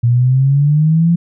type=exponential sweep; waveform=sine; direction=up; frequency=117.3 to 172.9 Hz; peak=-8 dBFS; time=0.03-1.16 s; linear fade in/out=10 ms; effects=none